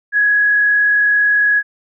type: tone with frequency modulation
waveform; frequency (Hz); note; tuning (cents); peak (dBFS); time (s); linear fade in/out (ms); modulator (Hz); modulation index
sine; 1672; G#6; +11; -10; 0.12-1.63; 50; 37.7; 0.37
effects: none